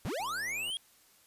square linear sweep, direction up, 71.1 to 3325 Hz, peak -34 dBFS, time 0.05-0.77 s, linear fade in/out 0 ms
click train, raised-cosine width 1 ms, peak -40 dBFS, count 58, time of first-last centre 0.2-0.7 s, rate 114 Hz
effects white hiss -63 dBFS RMS until 1.26 s + resampled to 32000 Hz

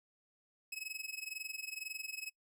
sawtooth tone with amplitude modulation, 2566 Hz, E7, 47 cents flat, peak -35 dBFS, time 0.72-2.3 s, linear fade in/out 5 ms, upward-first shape sine, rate 22 Hz, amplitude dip 90%, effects noise-tail reverb RT60 0.1 s tail -25 dB re dry

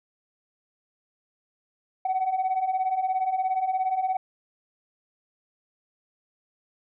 sine beating tone pair, 740 / 757 Hz, F#5 / F#5, 0 / +39 cents, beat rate 17 Hz, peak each -27 / -23 dBFS, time 2.05-4.17 s, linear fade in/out 5 ms, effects tanh soft clip ceiling -19 dBFS

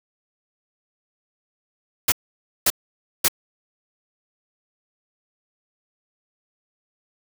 white noise bursts, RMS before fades -17 dBFS, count 3, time 2.08-3.283 s, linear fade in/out 5 ms, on 41 ms, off 540 ms, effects none

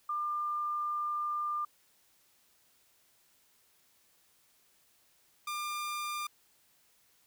sine / sawtooth tone pair in turn, 1198 / 1198 Hz, D6 / D6, +34 / +34 cents, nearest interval unison, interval 0 cents, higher neither, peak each -31 / -31 dBFS, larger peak neither, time 0.09-1.65 / 5.47-6.27 s, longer first, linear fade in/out 5 ms, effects white hiss -68 dBFS RMS until 7.26 s

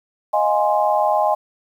sine chord, F minor seventh, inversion third, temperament equal with one note detuned, 622.3 / 702.9 / 830.6 / 1046.5 Hz, Eb5 / F5 / Ab5 / C6, 0 / +11 / 0 / 0 cents, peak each -19 / -23 / -18 / -23 dBFS, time 0.33-1.35 s, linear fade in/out 10 ms, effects 8-bit

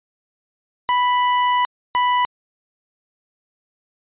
40% pulse tone bursts at uneven times, 987.8 Hz, B5, in tune, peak -14 dBFS, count 2, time 0.89-1.65 / 1.95-2.25 s, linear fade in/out 0 ms, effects resampled to 8000 Hz

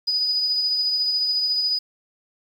sine tone with tremolo, 4962 Hz, D#8, 6 cents flat, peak -18 dBFS, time 0.07-1.79 s, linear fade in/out 10 ms, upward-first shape sine, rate 14 Hz, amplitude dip 30%, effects 8-bit

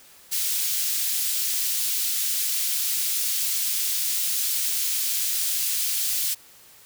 white high-pass noise, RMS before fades -25 dBFS, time 0.31-6.35 s, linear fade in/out 20 ms, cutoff 3300 Hz, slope 12 dB/octave, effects white hiss -51 dBFS RMS until 6.85 s

